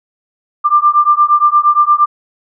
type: beating tone pair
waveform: sine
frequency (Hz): 1185 / 1193.6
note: D6 / D6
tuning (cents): +15 / +28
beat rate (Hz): 8.6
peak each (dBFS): -10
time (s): 0.64-2.06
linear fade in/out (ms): 20
effects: none